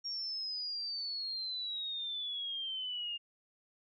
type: exponential sweep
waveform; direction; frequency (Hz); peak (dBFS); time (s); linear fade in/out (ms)
sine; down; 5588 to 2809; -36; 0.04-3.18; 20
effects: none